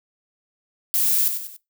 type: noise with echo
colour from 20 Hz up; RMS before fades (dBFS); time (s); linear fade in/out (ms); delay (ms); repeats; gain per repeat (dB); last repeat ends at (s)
violet; -20; 0.94-1.28; 0; 95; 3; -7; 1.565
effects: noise-tail reverb RT60 0.2 s tail -20 dB re dry

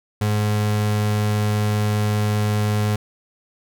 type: tone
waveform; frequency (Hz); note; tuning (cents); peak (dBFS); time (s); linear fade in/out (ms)
35% pulse; 105.3; G#2; +24; -16; 0.21-2.96; 5
effects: none

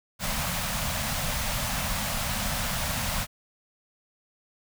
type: band-stop noise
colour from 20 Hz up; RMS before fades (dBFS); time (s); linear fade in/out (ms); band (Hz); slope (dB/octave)
pink; -29; 0.19-3.27; 50; 240 to 550; 48
effects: none

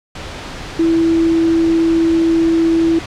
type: tone in noise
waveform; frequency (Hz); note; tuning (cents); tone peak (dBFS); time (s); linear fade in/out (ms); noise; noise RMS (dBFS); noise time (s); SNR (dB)
sine; 329.6; E4; 0; -10; 0.79-2.99; 5; pink; -28; 0.15-3.06; +15
effects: low-pass 5000 Hz 12 dB/octave

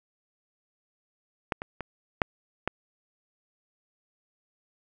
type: clicks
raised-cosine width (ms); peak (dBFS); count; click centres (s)
0.5; -11 / -19 / -19 / -6 / -11; 5; 1.522 / 1.619 / 1.807 / 2.218 / 2.676
effects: none

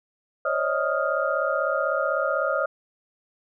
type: tone cluster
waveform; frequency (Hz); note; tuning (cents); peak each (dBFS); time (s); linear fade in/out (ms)
sine; 537 / 573 / 637 / 1246 / 1401; C5 / D5 / D#5 / D#6 / F6; +45 / -43 / +41 / +2 / +5; -28; 0.45-2.66; 5
effects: none

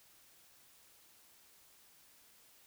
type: silence
effects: white hiss -64 dBFS RMS until 2.66 s

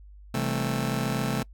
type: chord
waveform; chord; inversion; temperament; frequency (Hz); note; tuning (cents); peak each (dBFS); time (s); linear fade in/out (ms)
sawtooth; A minor seventh; first; just; 132 / 165 / 198 / 220; C3 / E3 / G3 / A3; +16 / +2 / +18 / 0; -25 / -30 / -30 / -26; 0.34-1.43; 5
effects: noise-tail reverb RT60 0.1 s tail -25 dB re dry + added 50 Hz sine -45 dBFS peak until 1.53 s

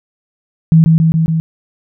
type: tone with echo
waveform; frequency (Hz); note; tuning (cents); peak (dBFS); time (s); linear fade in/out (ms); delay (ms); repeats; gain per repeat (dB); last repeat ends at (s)
sine; 161.8; E3; -32; -3; 0.72-0.84; 0; 140; 4; -2; 1.4
effects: none

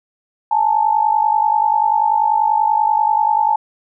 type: tone pair together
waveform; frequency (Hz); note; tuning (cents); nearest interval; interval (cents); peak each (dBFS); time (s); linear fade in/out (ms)
sine; 845.7 / 896; G#5 / A5; +31 / +31; minor second; 100; -15; 0.51-3.56; 5
effects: none

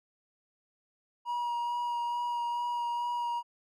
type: tone with vibrato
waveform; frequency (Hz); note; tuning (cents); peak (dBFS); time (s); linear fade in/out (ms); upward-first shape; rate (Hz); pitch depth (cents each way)
triangle; 956; A#5; +43; -28; 1.25-3.43; 50; sine; 2.3; 12
effects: none

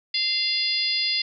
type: harmonic tone with a mistuned harmonic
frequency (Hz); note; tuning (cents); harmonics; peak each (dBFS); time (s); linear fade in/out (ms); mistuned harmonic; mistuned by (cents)
692; F5; -16; 3 / 4 / 5 / 6 / 7; -31 / -31 / -30 / -28 / -24; 0.14-1.22; 5; 6; +23
effects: none

